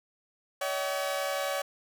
sawtooth tone cluster, 567 / 638 / 765 Hz, C#5 / D#5 / G5, +39 / +43 / -42 cents, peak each -27 / -34 / -32 dBFS, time 0.61-1.62 s, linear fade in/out 5 ms, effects none

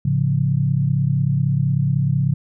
sine chord, A augmented, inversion none, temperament equal with one note detuned, 108.36 / 138.59 / 174.61 Hz, A2 / C#3 / E#3, -26 / 0 / 0 cents, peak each -23 / -17 / -23 dBFS, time 0.05-2.34 s, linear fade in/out 5 ms, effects none

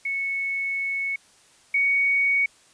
sine tone pair in turn, 2207 / 2235 Hz, C#7 / C#7, -8 / +14 cents, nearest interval unison, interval 22 cents, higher second, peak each -24 / -18 dBFS, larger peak second, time 0.05-1.16 / 1.74-2.46 s, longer first, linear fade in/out 5 ms, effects white hiss -56 dBFS RMS until 2.73 s + resampled to 22050 Hz

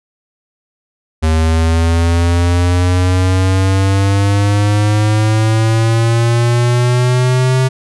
square exponential sweep, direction up, 78.9 to 130.81 Hz, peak -10 dBFS, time 1.22-7.69 s, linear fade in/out 20 ms, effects resampled to 24000 Hz

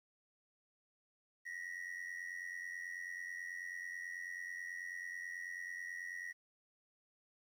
triangle ring-modulated tone, 1907 Hz, A#6, 39 cents sharp, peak -38 dBFS, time 1.45-6.33 s, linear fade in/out 20 ms, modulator 44.6 Hz, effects 12-bit

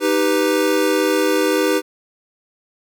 square chord, Eb augmented, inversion none, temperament equal, 311.1 / 392 / 493.9 Hz, Eb4 / G4 / B4, 0 / 0 / 0 cents, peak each -20 dBFS, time 0-1.82 s, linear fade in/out 50 ms, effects none

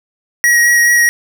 square tone with vibrato, 1901 Hz, A#6, 33 cents sharp, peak -8 dBFS, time 0.44-1.09 s, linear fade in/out 0 ms, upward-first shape sine, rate 4.7 Hz, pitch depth 12 cents each way, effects none

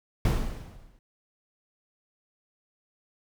brown noise with exponential decay, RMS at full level -20 dBFS, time 0.25-0.99 s, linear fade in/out 2 ms, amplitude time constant 160 ms, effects none

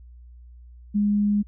sine tone, 206 Hz, G#3, 14 cents flat, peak -18 dBFS, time 0.94-1.43 s, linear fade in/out 20 ms, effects added 60 Hz sine -43 dBFS peak until 1.47 s

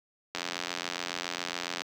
click train, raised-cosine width 0.2 ms, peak -14 dBFS, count 129, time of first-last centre 0.35-1.818 s, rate 87.2 Hz, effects high-pass 200 Hz 12 dB/octave + 9-bit

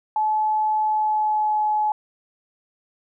sine tone with pitch glide, 860 to 850.6 Hz, A5 to G#5, -40 to +41 cents, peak -18 dBFS, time 0.16-1.92 s, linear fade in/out 2 ms, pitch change -19 cents, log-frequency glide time 0.83-1.65 s, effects none

